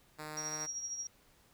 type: tone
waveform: 5% pulse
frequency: 153.2 Hz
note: D#3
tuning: 27 cents flat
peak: -31 dBFS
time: 0.18-0.67 s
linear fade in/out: 20 ms
type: tone with tremolo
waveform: sine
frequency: 5660 Hz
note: F8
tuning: 22 cents sharp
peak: -35 dBFS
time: 0.37-1.07 s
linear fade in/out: 2 ms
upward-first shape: triangle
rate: 13 Hz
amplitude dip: 60%
effects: pink hiss -66 dBFS RMS until 1.53 s